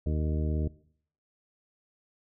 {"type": "harmonic tone", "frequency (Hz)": 76.9, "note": "D#2", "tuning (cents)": -20, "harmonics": [1, 2, 3, 4, 5, 6, 8], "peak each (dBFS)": [-27, -33, -37, -39, -41, -43, -45], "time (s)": [0.06, 0.68], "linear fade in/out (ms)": 5, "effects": ["noise-tail reverb RT60 0.6 s tail -20 dB re dry"]}